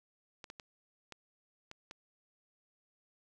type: clicks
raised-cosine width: 0.2 ms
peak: -29 dBFS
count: 6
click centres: 0.442 / 0.501 / 0.598 / 1.123 / 1.714 / 1.911 s
effects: none